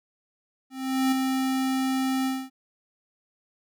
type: tone with ADSR envelope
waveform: square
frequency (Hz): 263.2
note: C4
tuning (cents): +10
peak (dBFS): -20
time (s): 0.7-2.5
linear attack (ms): 420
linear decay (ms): 7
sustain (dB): -4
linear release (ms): 240
effects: none